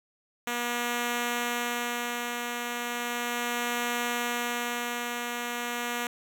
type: tone with tremolo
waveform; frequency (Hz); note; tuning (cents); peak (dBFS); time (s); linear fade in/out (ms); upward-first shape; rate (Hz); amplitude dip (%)
5% pulse; 240.3; B3; -47; -16; 0.47-6.07; 2; sine; 0.36; 35
effects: none